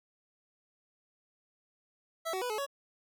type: tone with pitch steps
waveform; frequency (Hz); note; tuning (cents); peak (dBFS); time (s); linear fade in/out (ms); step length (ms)
25% pulse; 657 / 376 / 493.3 / 429 / 559; E5 / F#4 / B4 / A4 / C#5; -6 / +28 / -2 / -44 / +14; -29; 2.25-2.665; 20; 83
effects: none